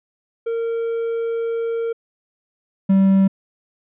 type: tone pair in turn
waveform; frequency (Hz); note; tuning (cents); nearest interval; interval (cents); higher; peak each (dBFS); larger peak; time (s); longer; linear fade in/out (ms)
triangle; 460 / 193.41; A#4 / G3; -23 / -23; octave + minor third; 1500; first; -18 / -9; second; 0.46-1.93 / 2.89-3.28; first; 10
effects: resampled to 8000 Hz